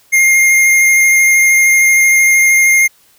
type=tone with vibrato; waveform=square; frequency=2123 Hz; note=C7; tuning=25 cents sharp; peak=-7 dBFS; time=0.12-2.88 s; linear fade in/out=20 ms; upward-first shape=square; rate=13 Hz; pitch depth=9 cents each way; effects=white hiss -50 dBFS RMS until 3.18 s